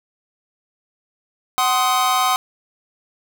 45% pulse chord, C diminished, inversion second, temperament just, 753.5 / 1046.5 / 1255.8 Hz, Gb5 / C6 / Eb6, +31 / 0 / +16 cents, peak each -20 dBFS, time 1.58-2.36 s, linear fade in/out 0 ms, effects none

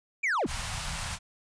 triangle linear sweep, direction down, 2445 to 123.47 Hz, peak -23 dBFS, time 0.23-0.47 s, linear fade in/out 10 ms
pink band-stop noise, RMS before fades -34 dBFS, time 0.46-1.19 s, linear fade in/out 50 ms, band 160 to 740 Hz, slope 24 dB/octave
effects resampled to 22050 Hz

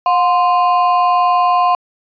triangle ring-modulated tone, 880 Hz, A5, in tune, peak -5 dBFS, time 0.06-1.75 s, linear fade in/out 2 ms, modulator 161 Hz, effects resampled to 11025 Hz

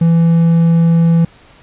triangle tone, 166.7 Hz, E3, 20 cents sharp, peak -5 dBFS, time 0.01-1.25 s, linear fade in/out 5 ms, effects pink hiss -44 dBFS RMS until 1.62 s + resampled to 8000 Hz

